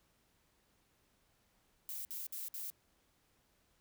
violet noise bursts, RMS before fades -43 dBFS, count 4, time 1.89-2.701 s, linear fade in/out 0 ms, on 160 ms, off 57 ms, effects pink hiss -74 dBFS RMS until 3.8 s

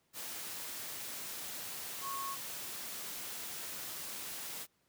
sine tone in noise, 1097 Hz, C#6, 18 cents flat, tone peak -38 dBFS, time 2.01-2.37 s, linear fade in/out 50 ms, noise white, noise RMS -43 dBFS, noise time 0.13-4.67 s, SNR +2 dB, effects pink hiss -75 dBFS RMS until 4.88 s + high-pass 100 Hz 12 dB/octave

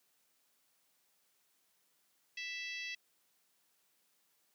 harmonic tone, 660 Hz, E5, 2 cents sharp, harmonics 3 / 4 / 5 / 6 / 7 / 8 / 9, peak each -45 / -43 / -49 / -53 / -52 / -55 / -56 dBFS, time 2.37-2.95 s, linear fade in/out 5 ms, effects white hiss -75 dBFS RMS until 4.54 s + high-pass 150 Hz 12 dB/octave

